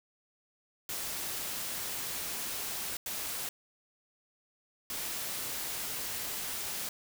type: noise bursts at uneven times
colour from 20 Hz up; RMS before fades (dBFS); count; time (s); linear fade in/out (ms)
white; -37; 3; 0.89-2.97 / 3.06-3.49 / 4.9-6.89; 2
effects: none